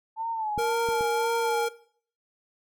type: tone with vibrato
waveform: sine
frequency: 876 Hz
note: A5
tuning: 8 cents flat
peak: -27 dBFS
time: 0.16-1.69 s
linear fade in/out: 50 ms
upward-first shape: sine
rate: 1.9 Hz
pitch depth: 80 cents each way
type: clicks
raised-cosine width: 3 ms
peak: -21 / -25 / -26 dBFS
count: 3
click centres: 0.578 / 0.888 / 1.009 s
type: tone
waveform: square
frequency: 466.2 Hz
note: A#4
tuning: in tune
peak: -26 dBFS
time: 0.58-1.69 s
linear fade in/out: 10 ms
effects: noise-tail reverb RT60 0.5 s tail -17 dB re dry